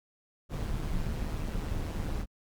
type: noise with amplitude modulation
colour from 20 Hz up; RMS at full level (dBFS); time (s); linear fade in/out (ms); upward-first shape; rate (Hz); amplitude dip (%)
brown; -30; 0.49-2.26; 50; sine; 155; 60
effects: Opus 48 kbps